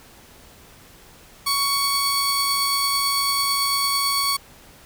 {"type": "tone pair together", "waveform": "sawtooth", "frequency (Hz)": [1116, 4473], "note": ["C#6", "C#8"], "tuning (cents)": [11, 15], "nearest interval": "2 octaves", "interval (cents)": 2404, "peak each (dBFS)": -19, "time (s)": [1.46, 4.37], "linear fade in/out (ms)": 10, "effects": ["pink hiss -48 dBFS RMS until 4.85 s"]}